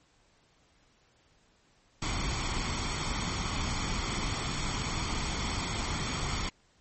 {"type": "noise with comb filter", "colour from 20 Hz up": "pink", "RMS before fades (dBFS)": -32, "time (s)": [2.02, 6.49], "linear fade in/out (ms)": 2, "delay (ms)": 0.9, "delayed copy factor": 0.5, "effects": ["pink hiss -66 dBFS RMS until 6.8 s", "MP3 32 kbps"]}